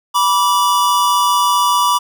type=tone pair together; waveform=square; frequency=977 / 1161.9 Hz; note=B5 / D6; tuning=-19 / -19 cents; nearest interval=minor third; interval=300 cents; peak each=-15 dBFS; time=0.14-1.99 s; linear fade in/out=20 ms; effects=none